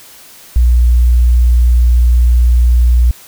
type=tone; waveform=sine; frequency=60 Hz; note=B1; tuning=49 cents flat; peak=-5 dBFS; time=0.56-3.11 s; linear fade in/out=0 ms; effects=white hiss -38 dBFS RMS until 3.27 s